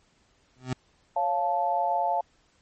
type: tone with exponential growth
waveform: 25% pulse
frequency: 127.9 Hz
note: C3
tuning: 39 cents flat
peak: -20 dBFS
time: 0.56-0.73 s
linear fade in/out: 0 ms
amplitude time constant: 35 ms
type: chord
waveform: sine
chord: Db augmented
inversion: none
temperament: equal with one note detuned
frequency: 554.4 / 698.5 / 874.4 Hz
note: Db5 / F5 / A5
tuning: 0 / 0 / -11 cents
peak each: -32 / -26 / -26 dBFS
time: 1.16-2.21 s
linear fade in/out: 5 ms
effects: pink hiss -65 dBFS RMS until 2.61 s + MP3 32 kbps